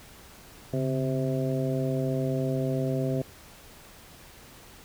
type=harmonic tone with a mistuned harmonic; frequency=130.81 Hz; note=C3; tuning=in tune; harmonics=1 / 2 / 3 / 4 / 5; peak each=-28 / -31 / -33 / -34 / -35 dBFS; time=0.73-3.22 s; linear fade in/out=5 ms; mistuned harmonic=1; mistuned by=+100 cents; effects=pink hiss -50 dBFS RMS until 4.84 s